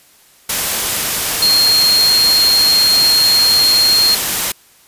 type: tone in noise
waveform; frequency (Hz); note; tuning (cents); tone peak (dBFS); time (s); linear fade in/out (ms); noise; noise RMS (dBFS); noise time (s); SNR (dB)
sine; 4236; C8; +21; -9; 1.42-4.15; 5; white; -17; 0.49-4.52; +5
effects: white hiss -48 dBFS RMS until 4.87 s + resampled to 32000 Hz